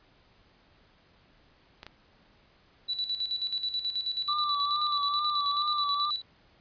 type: clicks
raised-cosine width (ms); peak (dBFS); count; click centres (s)
0.2; -24; 2; 1.831 / 1.866
type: tone with tremolo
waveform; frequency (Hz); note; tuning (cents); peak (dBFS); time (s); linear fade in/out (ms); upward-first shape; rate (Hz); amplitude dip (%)
sine; 3951; B7; 0; -27; 2.88-6.22; 20; square; 9.3; 65
type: tone with vibrato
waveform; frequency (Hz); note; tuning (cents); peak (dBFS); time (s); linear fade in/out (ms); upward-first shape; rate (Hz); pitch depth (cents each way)
triangle; 1174.7; D6; 0; -26; 4.28-6.11; 10; triangle; 2.3; 48
effects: pink hiss -62 dBFS RMS until 6.6 s + resampled to 11025 Hz